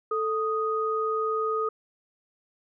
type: tone pair together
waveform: sine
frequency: 440 / 1244.5 Hz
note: A4 / D#6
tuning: 0 / 0 cents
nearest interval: octave + tritone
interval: 1800 cents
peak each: -27 dBFS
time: 0.11-1.69 s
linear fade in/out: 5 ms
effects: none